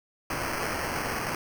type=noise with sample-and-hold; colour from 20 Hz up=blue; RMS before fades=-31 dBFS; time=0.3-1.35 s; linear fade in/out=2 ms; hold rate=3675 Hz; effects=none